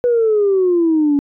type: exponential sweep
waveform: sine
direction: down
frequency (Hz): 493.9 to 280.8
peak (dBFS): -10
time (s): 0.04-1.19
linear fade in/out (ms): 0
effects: tanh soft clip ceiling -7 dBFS